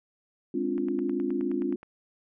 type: chord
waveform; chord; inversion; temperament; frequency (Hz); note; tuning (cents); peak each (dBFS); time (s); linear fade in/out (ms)
sine; D half-diminished seventh; second; equal with one note detuned; 207.7 / 261.6 / 288.5 / 349.2; Ab3 / C4 / D4 / F4; 0 / 0 / -31 / 0; -35 / -31 / -31 / -30; 0.54-1.76; 5
type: click train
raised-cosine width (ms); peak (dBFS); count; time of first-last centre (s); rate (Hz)
0.5; -31; 11; 0.78-1.83; 9.52
effects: none